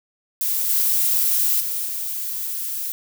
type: noise with level steps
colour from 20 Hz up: violet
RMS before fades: -22 / -19 / -25 / -27 dBFS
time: 0.41-2.92 s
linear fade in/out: 0 ms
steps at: 0.69 / 1.6 / 1.85 s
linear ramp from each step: 10 ms
effects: none